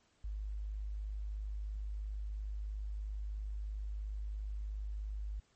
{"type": "tone", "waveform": "sine", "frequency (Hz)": 51.5, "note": "G#1", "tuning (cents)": -14, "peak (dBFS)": -37, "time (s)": [0.24, 5.4], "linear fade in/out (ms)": 5, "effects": ["pink hiss -72 dBFS RMS until 5.55 s", "MP3 32 kbps"]}